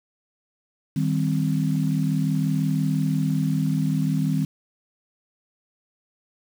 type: chord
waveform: sine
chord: C minor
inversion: first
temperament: equal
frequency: 155.56 / 196 / 261.6 Hz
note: Eb3 / G3 / C4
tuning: 0 / 0 / 0 cents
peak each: -22 / -26 / -26 dBFS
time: 0.96-4.45 s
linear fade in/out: 5 ms
effects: 7-bit